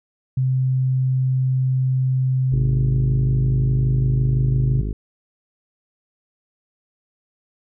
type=tone; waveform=sine; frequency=130 Hz; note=C3; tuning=11 cents flat; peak=-16 dBFS; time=0.37-4.81 s; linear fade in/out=5 ms
type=harmonic tone; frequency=51.9 Hz; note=G#1; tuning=in tune; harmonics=1 / 2 / 3 / 4 / 5 / 6 / 7 / 8; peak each=-23 / -29 / -33 / -35 / -37 / -39 / -40 / -41 dBFS; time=2.52-4.93 s; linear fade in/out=5 ms
effects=none